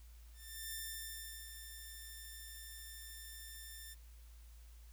5% pulse tone with ADSR envelope, 1787 Hz, A6, 26 cents sharp, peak -31 dBFS, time 0.33-3.95 s, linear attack 390 ms, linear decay 750 ms, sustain -8 dB, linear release 24 ms, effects added 57 Hz sine -54 dBFS peak until 4.92 s + white hiss -68 dBFS RMS until 4.92 s

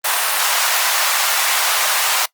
pink high-pass noise, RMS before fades -17 dBFS, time 0.04-2.26 s, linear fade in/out 10 ms, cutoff 770 Hz, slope 24 dB/octave, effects noise-tail reverb RT60 0.1 s tail -20 dB re dry + Opus 32 kbps

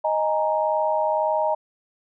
sine chord, D# suspended fourth, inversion none, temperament equal, 622.3 / 830.6 / 932.3 Hz, D#5 / G#5 / A#5, 0 / 0 / 0 cents, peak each -22 / -26 / -24 dBFS, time 0.04-1.55 s, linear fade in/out 10 ms, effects none

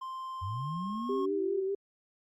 triangle tone with pitch glide, 1046.5 to 1084 Hz, C6 to C#6, 0 to -39 cents, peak -35 dBFS, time 0.01-1.26 s, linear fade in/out 10 ms, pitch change +61 cents, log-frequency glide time 0.49-1.12 s
sine linear sweep, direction up, 84.5 to 376.1 Hz, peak -34 dBFS, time 0.41-1.62 s, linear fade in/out 20 ms
sine tone with vibrato, 389.9 Hz, G4, 9 cents flat, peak -29 dBFS, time 1.09-1.75 s, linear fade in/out 5 ms, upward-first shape sine, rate 5 Hz, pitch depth 42 cents each way
effects Opus 48 kbps

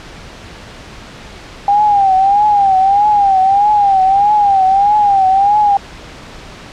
sine tone with vibrato, 798 Hz, G5, 31 cents sharp, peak -7 dBFS, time 1.68-5.77 s, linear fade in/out 2 ms, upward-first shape triangle, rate 1.6 Hz, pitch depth 110 cents each way, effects pink hiss -33 dBFS RMS until 6.72 s + low-pass 5000 Hz 12 dB/octave

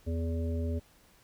harmonic tone with a mistuned harmonic, 82.41 Hz, E2, in tune, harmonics 1 / 3 / 5 / 7, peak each -30 / -37 / -41 / -43 dBFS, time 0.06-0.8 s, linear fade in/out 20 ms, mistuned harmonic 5, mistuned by +16 cents, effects pink hiss -62 dBFS RMS until 1.23 s

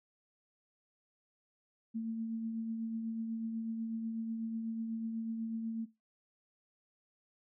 sine tone with tremolo, 225.5 Hz, A3, 43 cents sharp, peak -33 dBFS, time 1.94-5.86 s, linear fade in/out 20 ms, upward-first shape triangle, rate 8.1 Hz, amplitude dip 35%, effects noise-tail reverb RT60 0.2 s tail -17 dB re dry

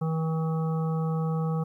harmonic tone, 160.6 Hz, E3, 45 cents flat, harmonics 1 / 3 / 5 / 7 / 8, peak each -25 / -35 / -39 / -42 / -43 dBFS, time 0.01-1.64 s, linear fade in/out 10 ms, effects 11-bit

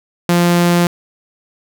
sawtooth tone, 173.8 Hz, F3, 8 cents flat, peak -6 dBFS, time 0.29-0.87 s, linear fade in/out 2 ms, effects none

